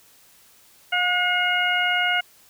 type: harmonic tone with a mistuned harmonic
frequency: 716 Hz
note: F5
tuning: 43 cents sharp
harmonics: 1 / 2 / 3 / 4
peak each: -26 / -23 / -24 / -25 dBFS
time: 0.92-2.21 s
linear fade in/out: 10 ms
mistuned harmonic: 2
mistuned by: +23 cents
effects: white hiss -54 dBFS RMS until 2.49 s